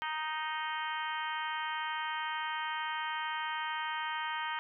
harmonic tone, 311.1 Hz, D#4, in tune, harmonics 3 / 4 / 5 / 6 / 7 / 8 / 9 / 10, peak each -37 / -41 / -41 / -42 / -45 / -49 / -51 / -44 dBFS, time 0.02-4.59 s, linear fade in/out 0 ms, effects none

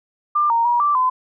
sine tone with pitch steps, 1192 / 927 / 958 / 1171 / 1019 Hz, D6 / A#5 / A#5 / D6 / C6, +25 / -10 / +47 / -5 / -46 cents, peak -14 dBFS, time 0.35-1.1 s, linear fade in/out 10 ms, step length 150 ms, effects none

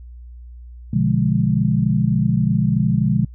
sine chord, B diminished seventh, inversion none, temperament equal, 123.47 / 146.83 / 174.61 / 207.7 Hz, B2 / D3 / F3 / Ab3, 0 / 0 / 0 / 0 cents, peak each -20 dBFS, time 0.93-3.25 s, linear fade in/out 5 ms, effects noise-tail reverb RT60 0.1 s tail -26 dB re dry + added 60 Hz sine -35 dBFS peak until 3.34 s

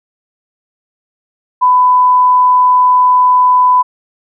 sine tone, 1000 Hz, B5, 21 cents sharp, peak -5 dBFS, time 1.61-3.83 s, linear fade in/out 20 ms, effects none

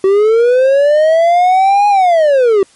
triangle linear two-way sweep, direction up then down, 377.9 to 830.6 to 377.9 Hz, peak -4 dBFS, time 0.04-2.63 s, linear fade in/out 2 ms, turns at 1.88 s, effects white hiss -47 dBFS RMS until 2.75 s + MP3 48 kbps

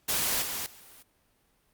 white noise with level steps, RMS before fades -28 / -34 / -52 dBFS, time 0.08-1.03 s, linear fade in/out 10 ms, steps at 0.42 / 0.66 s, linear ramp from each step 2 ms, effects pink hiss -69 dBFS RMS until 1.73 s + Opus 48 kbps

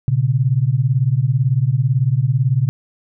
sine beating tone pair, 120.2 / 138.2 Hz, B2 / C#3, -46 / -5 cents, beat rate 18 Hz, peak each -16 dBFS, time 0.08-2.69 s, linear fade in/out 0 ms, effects none

